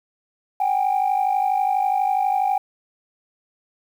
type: tone pair together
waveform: sine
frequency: 759 / 811.2 Hz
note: F#5 / G#5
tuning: +44 / -41 cents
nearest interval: minor second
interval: 115 cents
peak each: -19 dBFS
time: 0.6-2.58 s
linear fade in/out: 5 ms
effects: tanh soft clip ceiling -13 dBFS + 8-bit

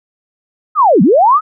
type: linear two-way sweep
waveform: sine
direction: down then up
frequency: 1316 to 160 to 1316 Hz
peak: -5 dBFS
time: 0.75-1.41 s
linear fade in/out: 50 ms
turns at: 1.02 s
effects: none

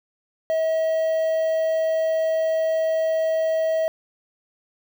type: tone with quantisation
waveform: triangle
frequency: 641 Hz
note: E5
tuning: 49 cents flat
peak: -17 dBFS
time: 0.5-3.88 s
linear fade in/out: 0 ms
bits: 7
effects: none

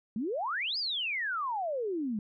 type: exponential two-way sweep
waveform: sine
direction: up then down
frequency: 200 to 5110 to 200 Hz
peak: -30 dBFS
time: 0.16-2.19 s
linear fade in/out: 2 ms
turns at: 0.78 s
effects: none

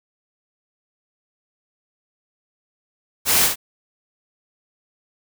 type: noise with echo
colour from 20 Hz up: white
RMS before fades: -17 dBFS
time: 3.25-3.5 s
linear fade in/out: 50 ms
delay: 59 ms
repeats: 1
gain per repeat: -5 dB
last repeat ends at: 3.559 s
effects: none

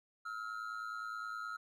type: ring-modulated tone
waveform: triangle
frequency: 1352 Hz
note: E6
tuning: 43 cents sharp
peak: -35 dBFS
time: 0.25-1.57 s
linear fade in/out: 10 ms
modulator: 54.8 Hz
effects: none

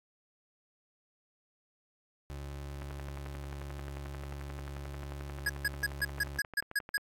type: tone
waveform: 30% pulse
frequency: 70.2 Hz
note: C#2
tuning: 22 cents sharp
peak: -37 dBFS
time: 2.3-6.39 s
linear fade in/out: 0 ms
type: click train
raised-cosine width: 0.5 ms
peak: -29 dBFS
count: 48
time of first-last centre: 2.82-6.979 s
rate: 11.3 Hz
type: tone bursts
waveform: square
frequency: 1661.2 Hz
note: G#6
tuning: in tune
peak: -28 dBFS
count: 9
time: 5.46-6.975 s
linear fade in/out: 5 ms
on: 35 ms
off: 150 ms
effects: AAC 64 kbps

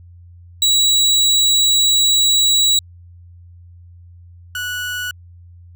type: tone pair in turn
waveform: 30% pulse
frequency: 3896 / 1472.1 Hz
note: B7 / F#6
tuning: -24 / -9 cents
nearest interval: octave + perfect fourth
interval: 1685 cents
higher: first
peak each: -9 / -19 dBFS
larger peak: first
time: 0.62-2.79 / 4.55-5.11 s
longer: first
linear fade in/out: 2 ms
effects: added 87 Hz sine -39 dBFS peak until 5.75 s

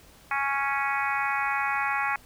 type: harmonic tone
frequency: 277.2 Hz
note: C#4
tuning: in tune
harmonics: 3 / 4 / 5 / 6 / 7 / 8 / 9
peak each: -30 / -31 / -32 / -33 / -33 / -34 / -35 dBFS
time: 0.31-2.16 s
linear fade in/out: 2 ms
effects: pink hiss -54 dBFS RMS until 2.25 s

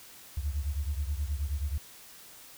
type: beating tone pair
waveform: sine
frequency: 69.3 / 78.7 Hz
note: C#2 / D#2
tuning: 0 / +20 cents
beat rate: 9.4 Hz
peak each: -30 / -33 dBFS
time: 0.37-1.78 s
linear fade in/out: 5 ms
effects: tanh soft clip ceiling -23 dBFS + white hiss -51 dBFS RMS until 2.57 s

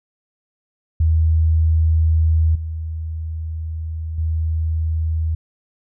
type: tone with level steps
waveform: sine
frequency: 80.1 Hz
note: E2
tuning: 49 cents flat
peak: -12 / -23 / -17 dBFS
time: 1-5.35 s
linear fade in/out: 5 ms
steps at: 2.55 / 4.18 s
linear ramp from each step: 5 ms
effects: none

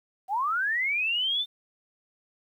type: linear sweep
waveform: sine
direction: up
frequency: 727 to 3603 Hz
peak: -24 dBFS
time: 0.28-1.46 s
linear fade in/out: 50 ms
effects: 10-bit

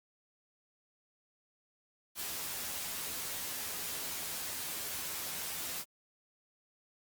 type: noise with comb filter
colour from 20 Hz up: white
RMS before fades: -39 dBFS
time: 2.15-5.85 s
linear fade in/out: 50 ms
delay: 12 ms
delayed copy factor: +0.55
effects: Opus 48 kbps

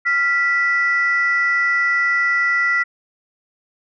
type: tone pair together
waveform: sine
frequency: 1384.9 / 1967 Hz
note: F6 / B6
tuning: -15 / -7 cents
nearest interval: tritone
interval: 608 cents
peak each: -19 / -15 dBFS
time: 0.05-2.84 s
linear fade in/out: 20 ms
effects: tanh soft clip ceiling -9 dBFS

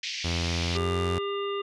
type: band-pass noise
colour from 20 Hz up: pink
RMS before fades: -34 dBFS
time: 0.03-0.77 s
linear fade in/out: 2 ms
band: 2100 to 5900 Hz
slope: 48 dB/octave
type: tone with pitch glide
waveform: sawtooth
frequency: 84.9 to 89.07 Hz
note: F2 to F2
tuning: -48 to +35 cents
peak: -23 dBFS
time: 0.24-1.19 s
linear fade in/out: 10 ms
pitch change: +83 cents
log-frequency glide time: 0.63-0.91 s
type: harmonic tone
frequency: 400.4 Hz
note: G4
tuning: 37 cents sharp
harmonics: 1 / 3 / 5 / 7 / 9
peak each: -29 / -34 / -44 / -39 / -45 dBFS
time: 0.75-1.62 s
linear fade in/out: 10 ms
effects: resampled to 24000 Hz

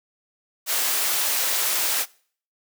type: high-pass noise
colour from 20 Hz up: white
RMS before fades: -23 dBFS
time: 0.66-2.06 s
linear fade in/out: 50 ms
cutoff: 490 Hz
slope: 12 dB/octave
effects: noise-tail reverb RT60 0.5 s tail -23 dB re dry

